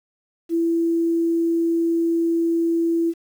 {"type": "tone", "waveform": "sine", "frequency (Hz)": 333.8, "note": "E4", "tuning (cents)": 22, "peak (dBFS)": -17, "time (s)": [0.49, 3.14], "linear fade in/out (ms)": 50, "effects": ["8-bit"]}